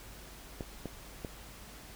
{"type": "clicks", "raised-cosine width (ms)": 2, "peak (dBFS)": -24, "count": 3, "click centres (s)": [0.608, 0.857, 1.248], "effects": ["added 50 Hz sine -53 dBFS peak until 1.95 s", "pink hiss -51 dBFS RMS until 1.95 s"]}